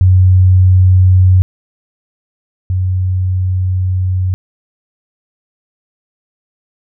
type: tone pair in turn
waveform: sine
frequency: 92.5 / 92.5 Hz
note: F#2 / F#2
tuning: 0 / 0 cents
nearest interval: unison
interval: 0 cents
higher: neither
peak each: -4 / -11 dBFS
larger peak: first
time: 0.01-1.42 / 2.7-4.34 s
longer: second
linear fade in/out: 0 ms
effects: none